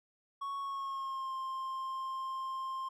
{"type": "tone with pitch glide", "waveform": "triangle", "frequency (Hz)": [1108.7, 1056.2], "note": ["C#6", "C6"], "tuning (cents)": [0, 16], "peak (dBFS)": -34, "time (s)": [0.41, 2.89], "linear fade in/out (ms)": 10, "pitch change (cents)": -84, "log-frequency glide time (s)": [0.59, 1.34], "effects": []}